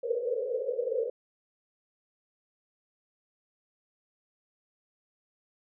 white band-pass noise, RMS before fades -31 dBFS, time 0.03-1.1 s, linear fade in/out 5 ms, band 450 to 520 Hz, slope 96 dB/octave, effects none

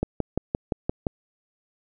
click train, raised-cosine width 2 ms, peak -10 dBFS, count 7, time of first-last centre 0.03-1.068 s, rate 5.78 Hz, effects none

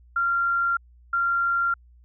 sine tone pair in turn, 1383 / 1383 Hz, F6 / F6, -17 / -17 cents, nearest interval unison, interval 0 cents, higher neither, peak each -20 dBFS, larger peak neither, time 0.16-0.77 / 1.13-1.74 s, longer neither, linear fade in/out 5 ms, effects added 60 Hz sine -50 dBFS peak until 2.04 s

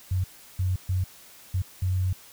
sine tone bursts at uneven times, 92.5 Hz, F#2, in tune, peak -22 dBFS, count 5, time 0.11-0.24 / 0.59-0.76 / 0.89-1.04 / 1.54-1.62 / 1.82-2.13 s, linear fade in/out 5 ms, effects white hiss -50 dBFS RMS until 2.32 s

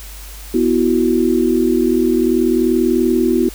sine chord, B suspended fourth, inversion none, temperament equal, 246.9 / 329.6 / 370 Hz, B3 / E4 / F#4, 0 / 0 / 0 cents, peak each -16 dBFS, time 0.54-3.49 s, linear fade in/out 5 ms, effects added 50 Hz sine -32 dBFS peak until 3.54 s + white hiss -37 dBFS RMS until 3.54 s

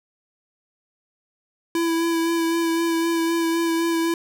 square tone with vibrato, 332.6 Hz, E4, 16 cents sharp, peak -20 dBFS, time 1.75-4.14 s, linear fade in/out 2 ms, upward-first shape sine, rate 3.9 Hz, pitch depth 18 cents each way, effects none

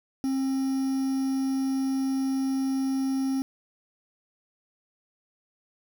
triangle tone with quantisation, 267 Hz, C4, 35 cents sharp, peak -22 dBFS, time 0.24-3.42 s, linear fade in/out 0 ms, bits 7, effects none

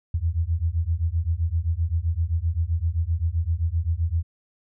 sine beating tone pair, 79.5 / 87.2 Hz, D#2 / F2, +38 / -2 cents, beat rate 7.7 Hz, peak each -24 dBFS, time 0.14-4.23 s, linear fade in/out 5 ms, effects none

